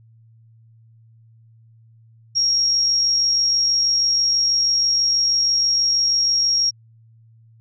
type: tone with amplitude modulation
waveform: sine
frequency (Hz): 5588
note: F8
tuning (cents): 0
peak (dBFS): -14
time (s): 2.35-6.71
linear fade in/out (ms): 20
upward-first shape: sine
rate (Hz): 46.2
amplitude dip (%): 25
effects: added 113 Hz sine -48 dBFS peak until 7.6 s